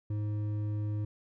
sine tone with hard clipping, 105.1 Hz, G#2, 21 cents sharp, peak -32 dBFS, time 0.1-1.05 s, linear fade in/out 5 ms, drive 7 dB, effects none

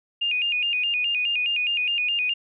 sine tone with vibrato, 2637 Hz, E7, in tune, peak -21 dBFS, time 0.21-2.34 s, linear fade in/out 10 ms, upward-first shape square, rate 4.8 Hz, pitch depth 110 cents each way, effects none

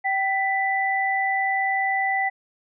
sine tone pair together, 775 / 1985.3 Hz, G5 / B6, -20 / +9 cents, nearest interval octave + major third, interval 1629 cents, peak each -23 dBFS, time 0.04-2.3 s, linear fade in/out 20 ms, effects none

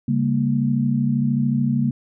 sine chord, G diminished, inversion second, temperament equal with one note detuned, 138.59 / 199.88 / 233.1 Hz, Db3 / G3 / Bb3, 0 / +34 / 0 cents, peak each -21 / -24 / -20 dBFS, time 0.08-1.91 s, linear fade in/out 5 ms, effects none

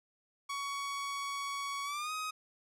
sawtooth tone with pitch glide, 1121 to 1258.3 Hz, C#6 to D#6, +19 to +19 cents, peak -32 dBFS, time 0.49-2.31 s, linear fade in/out 10 ms, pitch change +200 cents, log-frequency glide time 1.84-2.12 s, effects low-pass 11000 Hz 12 dB/octave

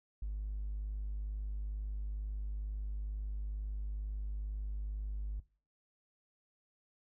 triangle tone, 51.1 Hz, G#1, 27 cents flat, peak -32 dBFS, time 0.22-5.4 s, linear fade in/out 5 ms, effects noise-tail reverb RT60 0.4 s tail -23 dB re dry + tanh soft clip ceiling -33 dBFS

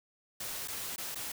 white noise with dropouts, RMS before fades -39 dBFS, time 0.4-1.32 s, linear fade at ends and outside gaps 5 ms, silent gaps 0.676-0.682 / 0.961-0.98 / 1.147-1.155 s, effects none

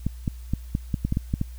clicks, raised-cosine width 5 ms, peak -11 dBFS, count 10, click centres 0.066 / 0.278 / 0.536 / 0.751 / 0.942 / 1.05 / 1.124 / 1.171 / 1.339 / 1.414 s, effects added 60 Hz sine -36 dBFS peak until 1.58 s + white hiss -55 dBFS RMS until 1.58 s

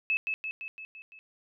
sine tone with echo, 2600 Hz, E7, 24 cents flat, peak -24 dBFS, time 0.1-0.17 s, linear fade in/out 0 ms, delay 170 ms, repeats 6, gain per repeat -4 dB, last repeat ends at 1.19 s, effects none

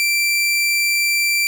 sawtooth tone, 2349 Hz, D7, in tune, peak -12 dBFS, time 0-1.47 s, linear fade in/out 0 ms, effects none

